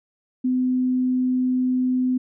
sine tone, 254.1 Hz, B3, 49 cents sharp, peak -18 dBFS, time 0.44-2.18 s, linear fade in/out 10 ms, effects none

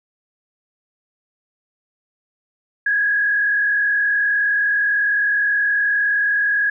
sine tone with frequency modulation, 1661.2 Hz, G#6, in tune, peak -15 dBFS, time 2.86-6.7 s, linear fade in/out 5 ms, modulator 39.4 Hz, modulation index 1, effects none

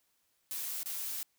blue noise with dropouts, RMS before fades -38 dBFS, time 0.51-1.23 s, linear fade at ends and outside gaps 0 ms, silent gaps 0.831-0.859 s, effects white hiss -75 dBFS RMS until 1.38 s

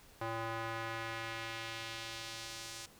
square tone with band-pass filter sweep, 113.5 Hz, A#2, 46 cents flat, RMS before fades -42 dBFS, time 0.21-2.86 s, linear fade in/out 5 ms, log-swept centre 980 to 6600 Hz, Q 0.99, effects pink hiss -60 dBFS RMS until 2.99 s

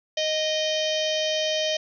harmonic tone with a mistuned harmonic, 622.3 Hz, D#5, in tune, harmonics 1 / 3 / 4 / 5 / 6 / 7 / 8 / 9 / 10, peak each -25 / -36 / -36 / -28 / -34 / -39 / -38 / -35 / -41 dBFS, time 0.17-1.77 s, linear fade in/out 5 ms, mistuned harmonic 4, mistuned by -31 cents, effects none

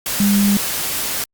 sine tone in noise, 201.9 Hz, G#3, 49 cents flat, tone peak -12 dBFS, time 0.2-0.57 s, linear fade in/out 2 ms, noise white, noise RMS -22 dBFS, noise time 0.06-1.24 s, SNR +7 dB, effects Opus 48 kbps

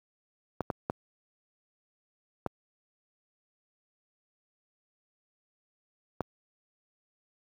clicks, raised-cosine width 1 ms, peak -15 dBFS, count 5, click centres 0.607 / 0.702 / 0.899 / 2.463 / 6.207 s, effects high-pass 80 Hz 12 dB/octave + 9-bit

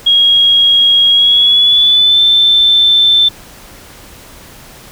sine tone with pitch glide, 3287 to 3543 Hz, G#7 to A7, -19 to +11 cents, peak -5 dBFS, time 0.06-3.29 s, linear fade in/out 10 ms, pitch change +130 cents, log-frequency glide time 1.09-2.21 s, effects pink hiss -36 dBFS RMS until 4.91 s

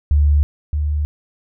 sine tone pair in turn, 73.2 / 74.44 Hz, D2 / D2, -5 / +24 cents, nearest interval unison, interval 29 cents, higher second, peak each -10 / -16 dBFS, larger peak first, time 0.11-0.43 / 0.73-1.05 s, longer neither, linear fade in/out 0 ms, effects none

